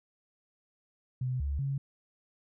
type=tone with pitch steps; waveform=sine; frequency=127.4 / 70.6 / 137.7 Hz; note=C3 / C#2 / C#3; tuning=-46 / +32 / -11 cents; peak=-29 dBFS; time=1.21-1.78 s; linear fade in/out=5 ms; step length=190 ms; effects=none